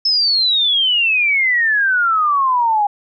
sine exponential sweep, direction down, 5274 to 806 Hz, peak -12 dBFS, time 0.05-2.87 s, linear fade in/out 5 ms, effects none

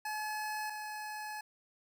25% pulse tone pair in turn, 854 / 850.8 Hz, G#5 / G#5, +48 / +42 cents, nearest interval unison, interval 6 cents, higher first, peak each -32 / -36 dBFS, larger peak first, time 0.05-0.7 / 0.7-1.41 s, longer second, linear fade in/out 5 ms, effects none

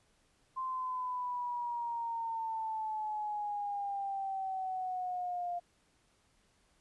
sine exponential sweep, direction down, 1046.5 to 698.5 Hz, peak -34 dBFS, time 0.56-5.6 s, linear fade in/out 20 ms, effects pink hiss -71 dBFS RMS until 6.8 s + resampled to 24000 Hz

